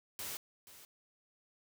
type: noise with echo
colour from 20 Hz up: white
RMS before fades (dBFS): -42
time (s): 0.19-0.37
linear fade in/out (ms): 0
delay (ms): 480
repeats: 1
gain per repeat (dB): -14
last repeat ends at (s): 0.85
effects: none